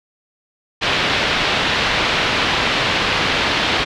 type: low-pass noise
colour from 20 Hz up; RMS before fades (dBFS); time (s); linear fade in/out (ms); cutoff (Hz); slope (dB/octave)
white; -18; 0.81-3.85; 20; 3700; 24
effects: none